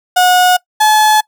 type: tone pair in turn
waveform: 35% pulse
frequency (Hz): 727 / 857.9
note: F#5 / A5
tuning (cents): -31 / -44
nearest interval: minor third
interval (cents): 287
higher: second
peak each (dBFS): -5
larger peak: neither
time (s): 0.16-0.57 / 0.8-1.21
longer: neither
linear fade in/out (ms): 10
effects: noise-tail reverb RT60 0.1 s tail -22 dB re dry